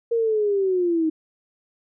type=linear sweep; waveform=sine; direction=down; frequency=470 to 311.3 Hz; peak=-18 dBFS; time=0.11-1.1 s; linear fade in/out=10 ms; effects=none